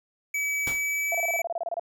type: tone with pitch glide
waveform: square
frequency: 2286 to 2301 Hz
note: D7 to D7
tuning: -47 to -36 cents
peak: -26 dBFS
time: 0.34-1.42 s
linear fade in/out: 5 ms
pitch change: +11 cents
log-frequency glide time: 0.68-1.23 s
type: noise with exponential decay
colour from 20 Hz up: pink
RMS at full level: -31 dBFS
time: 0.67-0.88 s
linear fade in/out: 2 ms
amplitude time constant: 44 ms
type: tone bursts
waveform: sine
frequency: 679 Hz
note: F5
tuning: 49 cents flat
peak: -26 dBFS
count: 13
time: 1.12-1.796 s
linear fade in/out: 2 ms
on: 28 ms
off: 26 ms
effects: none